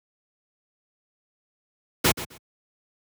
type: noise with echo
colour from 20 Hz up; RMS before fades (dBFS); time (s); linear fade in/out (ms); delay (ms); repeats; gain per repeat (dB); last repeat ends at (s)
pink; -18; 2.04-2.12; 10; 130; 2; -14; 2.38
effects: high-pass 80 Hz 12 dB/octave